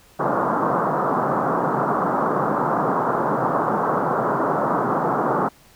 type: band-pass noise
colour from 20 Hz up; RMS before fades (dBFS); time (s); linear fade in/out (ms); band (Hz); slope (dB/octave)
white; -21; 0.19-5.49; 10; 130 to 1300; 48
effects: pink hiss -52 dBFS RMS until 5.75 s